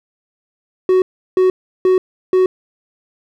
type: tone bursts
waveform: triangle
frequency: 371.6 Hz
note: F#4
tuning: 7 cents sharp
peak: -7 dBFS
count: 4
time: 0.89-2.46 s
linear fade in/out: 2 ms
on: 130 ms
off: 350 ms
effects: none